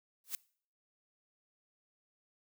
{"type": "noise with exponential growth", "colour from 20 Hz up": "blue", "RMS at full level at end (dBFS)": -33, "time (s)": [0.24, 0.35], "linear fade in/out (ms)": 1, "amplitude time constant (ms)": 22, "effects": ["noise-tail reverb RT60 0.5 s tail -23 dB re dry"]}